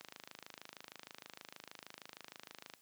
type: click train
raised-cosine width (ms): 0.2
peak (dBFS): -30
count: 73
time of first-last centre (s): 0.01-2.737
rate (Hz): 26.4
effects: white hiss -68 dBFS RMS until 2.81 s + high-pass 150 Hz 12 dB/octave